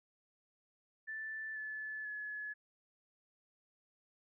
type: tone with pitch steps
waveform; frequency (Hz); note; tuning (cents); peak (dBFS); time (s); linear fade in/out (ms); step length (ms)
sine; 1760 / 1731.8 / 1704; A6 / A6 / G#6; 0 / -28 / +44; -40; 1.07-2.54; 20; 490
effects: none